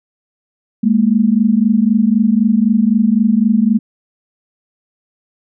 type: tone pair together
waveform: sine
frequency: 207 / 230.9 Hz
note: G#3 / A#3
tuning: -5 / -16 cents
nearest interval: major second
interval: 189 cents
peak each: -12 dBFS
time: 0.83-3.79 s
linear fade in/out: 10 ms
effects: none